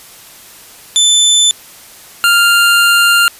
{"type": "tone pair in turn", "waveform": "25% pulse", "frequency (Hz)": [3520, 1396.9], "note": ["A7", "F6"], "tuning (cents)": [0, 0], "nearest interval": "octave + major third", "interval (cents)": 1600, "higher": "first", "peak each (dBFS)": -3, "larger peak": "neither", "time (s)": [[0.96, 1.51], [2.24, 3.28]], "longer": "second", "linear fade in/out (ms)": 0, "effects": ["white hiss -37 dBFS RMS until 3.39 s", "resampled to 32000 Hz"]}